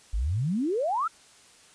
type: exponential sweep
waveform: sine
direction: up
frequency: 46.25 to 1396.9 Hz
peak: -24 dBFS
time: 0.13-1.08 s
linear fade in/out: 10 ms
effects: white hiss -55 dBFS RMS until 1.74 s + resampled to 22050 Hz